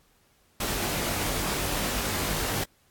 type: noise with comb filter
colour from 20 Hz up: pink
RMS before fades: -29 dBFS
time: 0.6-2.64 s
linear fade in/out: 5 ms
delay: 20 ms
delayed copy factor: +0.75
effects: pink hiss -64 dBFS RMS until 2.9 s + AAC 64 kbps